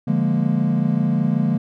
triangle chord, Bb dominant seventh, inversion first, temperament equal, 146.83 / 174.61 / 207.7 / 233.1 Hz, D3 / F3 / Ab3 / Bb3, 0 / 0 / 0 / 0 cents, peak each -20 dBFS, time 0.07-1.58 s, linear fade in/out 10 ms, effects none

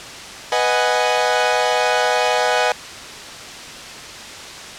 sawtooth chord, G# minor seventh, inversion first, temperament equal, 493.9 / 622.3 / 740 / 830.6 Hz, B4 / D#5 / F#5 / G#5, 0 / 0 / 0 / 0 cents, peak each -17 dBFS, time 0.52-2.72 s, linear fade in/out 2 ms, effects white hiss -33 dBFS RMS until 4.78 s + low-pass 6000 Hz 12 dB/octave

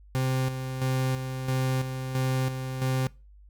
40% pulse tone with tremolo, 130.4 Hz, C3, 5 cents flat, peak -23 dBFS, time 0.15-3.07 s, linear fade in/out 0 ms, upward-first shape square, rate 1.5 Hz, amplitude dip 55%, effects noise-tail reverb RT60 0.3 s tail -23 dB re dry + added 50 Hz sine -49 dBFS peak until 3.49 s

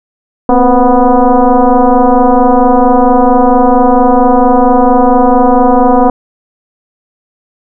sine tone with frequency modulation, 236.8 Hz, A#3, 27 cents sharp, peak -3 dBFS, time 0.49-6.1 s, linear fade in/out 2 ms, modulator 249 Hz, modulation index 3, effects none

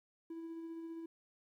triangle tone with tremolo, 329.6 Hz, E4, in tune, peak -39 dBFS, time 0.3-1.06 s, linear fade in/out 5 ms, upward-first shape sine, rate 15 Hz, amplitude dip 35%, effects tanh soft clip ceiling -36 dBFS + 13-bit

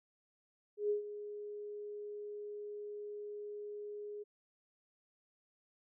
sine tone with ADSR envelope, 415.3 Hz, G#4, in tune, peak -29 dBFS, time 0.77-4.24 s, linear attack 130 ms, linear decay 120 ms, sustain -13 dB, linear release 20 ms, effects none

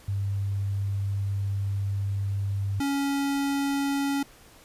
sine / square tone pair in turn, 99.2 / 279.2 Hz, G2 / C#4, +21 / +13 cents, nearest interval octave + tritone, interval 1792 cents, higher second, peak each -25 dBFS, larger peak neither, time 0.08-2.8 / 2.8-4.23 s, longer first, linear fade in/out 5 ms, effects pink hiss -53 dBFS RMS until 4.64 s + resampled to 32000 Hz

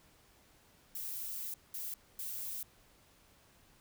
violet noise bursts at uneven times, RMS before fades -41 dBFS, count 3, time 0.95-1.54 / 1.74-1.94 / 2.19-2.63 s, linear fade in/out 2 ms, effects pink hiss -65 dBFS RMS until 3.8 s

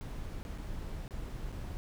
brown noise with dropouts, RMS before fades -40 dBFS, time 0.01-1.77 s, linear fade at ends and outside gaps 0 ms, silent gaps 0.43-0.451 / 0.578-0.584 / 1.079-1.108 / 1.52-1.526 s, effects none

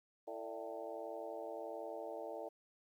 harmonic tone with a mistuned harmonic, 111.5 Hz, A2, 23 cents sharp, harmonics 3 / 4 / 5 / 6 / 7 / 8, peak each -52 / -48 / -47 / -49 / -52 / -55 dBFS, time 0.27-2.49 s, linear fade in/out 10 ms, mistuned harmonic 5, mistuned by +91 cents, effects 12-bit

